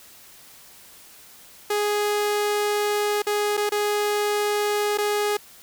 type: tone with dropouts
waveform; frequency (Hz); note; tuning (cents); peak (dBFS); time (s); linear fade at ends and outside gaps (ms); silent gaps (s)
sawtooth; 415.3; G#4; 0; -17; 1.7-5.37; 5; 3.221-3.267 / 3.57-3.575 / 3.693-3.719 / 4.975-4.983
effects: white hiss -48 dBFS RMS until 5.62 s